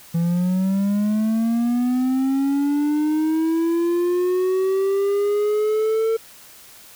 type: linear sweep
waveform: triangle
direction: up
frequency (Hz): 165.8 to 451.6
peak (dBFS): -15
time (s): 0.14-6.17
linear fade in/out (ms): 10
effects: white hiss -45 dBFS RMS until 6.95 s